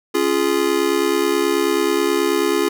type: chord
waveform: square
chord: Db major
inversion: none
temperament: just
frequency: 277.2 / 346.5 / 415.8 Hz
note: Db4 / F4 / Ab4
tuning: 0 / -14 / +2 cents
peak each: -24 / -20 / -20 dBFS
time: 0.14-2.69 s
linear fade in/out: 10 ms
effects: none